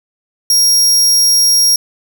sawtooth tone, 5600 Hz, F8, 4 cents sharp, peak -5 dBFS, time 0.5-1.76 s, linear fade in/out 2 ms, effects none

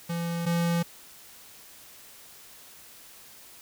square tone pair in turn, 169.6 / 170.24 Hz, E3 / F3, +50 / -44 cents, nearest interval unison, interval 6 cents, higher second, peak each -29 / -24 dBFS, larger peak second, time 0.09-0.46 / 0.46-0.83 s, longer neither, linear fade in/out 10 ms, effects white hiss -50 dBFS RMS until 3.61 s

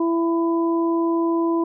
harmonic tone, 333.5 Hz, E4, 20 cents sharp, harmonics 1 / 2 / 3, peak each -18 / -31 / -27 dBFS, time 0-1.64 s, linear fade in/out 5 ms, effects none

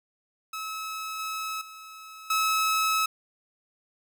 sawtooth tone with level steps, 1293 Hz, E6, 34 cents flat, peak -29 / -27 / -39 / -19 dBFS, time 0.53-3.06 s, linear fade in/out 5 ms, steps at 1.19 / 1.61 / 2.3 s, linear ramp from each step 5 ms, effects none

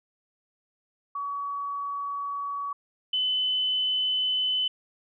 sine tone pair in turn, 1132 / 3022 Hz, C#6 / F#7, +36 / +36 cents, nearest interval octave + perfect fourth, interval 1700 cents, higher second, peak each -29 / -23 dBFS, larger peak second, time 1.15-2.73 / 3.13-4.68 s, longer first, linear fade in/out 5 ms, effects none

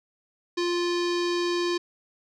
square tone with low-pass filter, 349.2 Hz, F4, in tune, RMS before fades -26 dBFS, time 0.57-1.78 s, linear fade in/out 10 ms, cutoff 4800 Hz, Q 2.7, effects none

